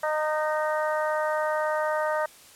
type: harmonic tone with a mistuned harmonic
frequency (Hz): 307.3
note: D#4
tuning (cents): -21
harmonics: 2 / 3 / 4 / 5 / 6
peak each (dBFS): -26 / -30 / -32 / -34 / -36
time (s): 0.03-2.26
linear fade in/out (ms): 5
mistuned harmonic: 6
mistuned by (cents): +20
effects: white hiss -51 dBFS RMS until 2.55 s + low-pass 12000 Hz 12 dB/octave